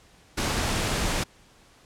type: noise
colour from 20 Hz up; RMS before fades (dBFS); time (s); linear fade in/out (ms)
pink; -26; 0.37-1.24; 10
effects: pink hiss -56 dBFS RMS until 1.85 s + low-pass 9000 Hz 12 dB/octave